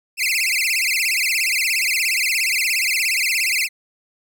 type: tone with vibrato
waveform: sawtooth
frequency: 2349 Hz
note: D7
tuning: in tune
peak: -14 dBFS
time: 0.17-3.69 s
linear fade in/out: 50 ms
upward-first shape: sine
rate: 17 Hz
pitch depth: 250 cents each way
effects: none